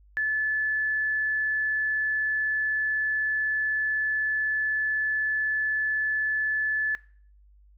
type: tone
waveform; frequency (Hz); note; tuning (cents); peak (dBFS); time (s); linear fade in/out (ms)
sine; 1732; A6; -28; -23; 0.17-6.95; 0
effects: noise-tail reverb RT60 0.5 s tail -19 dB re dry + added 50 Hz sine -53 dBFS peak until 7.77 s